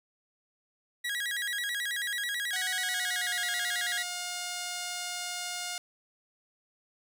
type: tone with vibrato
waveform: 30% pulse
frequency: 1782 Hz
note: A6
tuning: 22 cents sharp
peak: -28 dBFS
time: 1.04-4.03 s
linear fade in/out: 10 ms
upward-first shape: square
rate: 9.2 Hz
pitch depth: 140 cents each way
type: tone with pitch glide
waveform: 5% pulse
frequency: 740 to 712.7 Hz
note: F#5 to F5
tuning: 0 to +35 cents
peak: -22 dBFS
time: 2.53-5.78 s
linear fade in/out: 2 ms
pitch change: -65 cents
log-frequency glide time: 2.74-3.48 s
effects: none